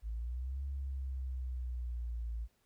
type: linear two-way sweep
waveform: sine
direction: up then down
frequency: 53 to 69.3 to 55.9 Hz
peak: -35 dBFS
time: 0.02-2.48 s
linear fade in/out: 50 ms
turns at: 0.64 s
effects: tanh soft clip ceiling -31 dBFS + pink hiss -75 dBFS RMS until 2.65 s